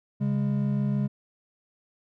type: tone pair together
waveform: triangle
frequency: 137.1 / 203.5 Hz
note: C#3 / G#3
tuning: -19 / -35 cents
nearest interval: perfect fifth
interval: 684 cents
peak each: -24 dBFS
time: 0.2-1.08 s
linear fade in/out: 20 ms
effects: none